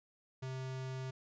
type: tone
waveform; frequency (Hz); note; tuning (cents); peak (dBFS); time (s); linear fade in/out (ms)
square; 130.81; C3; 0; -40; 0.42-1.11; 10
effects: resampled to 16000 Hz